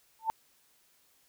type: tone with exponential growth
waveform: sine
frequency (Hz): 890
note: A5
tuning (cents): +20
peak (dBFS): -22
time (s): 0.19-0.3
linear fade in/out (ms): 0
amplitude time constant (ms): 22
effects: white hiss -67 dBFS RMS until 1.28 s